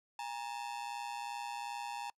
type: ring-modulated tone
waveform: 45% pulse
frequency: 880 Hz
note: A5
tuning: in tune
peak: -36 dBFS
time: 0.19-2.1 s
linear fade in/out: 0 ms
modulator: 61.3 Hz
effects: noise-tail reverb RT60 0.1 s tail -26 dB re dry + low-pass 9000 Hz 12 dB/octave